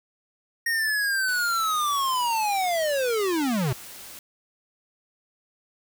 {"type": "linear sweep", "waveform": "square", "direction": "down", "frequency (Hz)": [1867, 116.54], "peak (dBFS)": -23, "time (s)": [0.66, 3.73], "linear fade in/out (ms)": 5}
{"type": "noise", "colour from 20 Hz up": "white", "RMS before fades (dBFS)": -42, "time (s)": [1.28, 4.19], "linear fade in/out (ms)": 2}
{"effects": []}